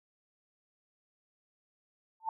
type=tone with exponential growth; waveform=sine; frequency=890 Hz; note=A5; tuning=20 cents sharp; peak=-26 dBFS; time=2.2-2.29 s; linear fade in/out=2 ms; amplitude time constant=18 ms; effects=none